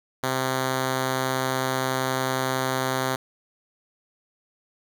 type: tone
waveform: 5% pulse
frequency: 130.81 Hz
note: C3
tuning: in tune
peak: -12 dBFS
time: 0.23-3.16 s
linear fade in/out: 5 ms
effects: none